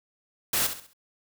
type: noise with echo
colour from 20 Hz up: white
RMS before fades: -25 dBFS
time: 0.53-0.67 s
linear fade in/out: 5 ms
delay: 66 ms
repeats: 4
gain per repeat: -9 dB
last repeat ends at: 0.934 s
effects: none